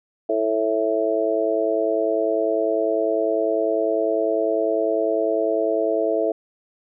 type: harmonic tone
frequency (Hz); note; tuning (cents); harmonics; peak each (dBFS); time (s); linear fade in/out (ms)
110; A2; 0; 3 / 4 / 5 / 6; -26 / -23 / -26 / -22; 0.29-6.32; 5
effects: none